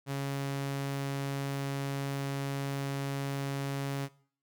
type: tone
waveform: sawtooth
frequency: 138.59 Hz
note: C#3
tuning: in tune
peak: -28 dBFS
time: 0.06-4.09 s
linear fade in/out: 50 ms
effects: noise-tail reverb RT60 0.5 s tail -19 dB re dry